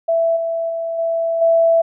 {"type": "tone with level steps", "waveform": "sine", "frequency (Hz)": 663, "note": "E5", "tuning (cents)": 10, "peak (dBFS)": [-13, -18, -20, -16, -10], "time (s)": [0.08, 1.82], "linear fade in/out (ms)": 10, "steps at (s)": [0.36, 0.69, 0.98, 1.41], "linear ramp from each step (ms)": 10, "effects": []}